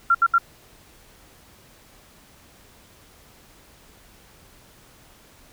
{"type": "tone bursts", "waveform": "sine", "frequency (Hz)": 1372, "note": "F6", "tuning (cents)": -31, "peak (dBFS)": -13, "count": 3, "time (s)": [0.1, 0.383], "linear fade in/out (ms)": 5, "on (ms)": 47, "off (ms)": 71, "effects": ["pink hiss -52 dBFS RMS until 5.52 s"]}